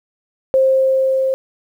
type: tone with level ramp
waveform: sine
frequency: 529 Hz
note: C5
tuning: 19 cents sharp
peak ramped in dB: -9 to -14 dBFS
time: 0.54-1.34 s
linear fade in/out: 0 ms
effects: 8-bit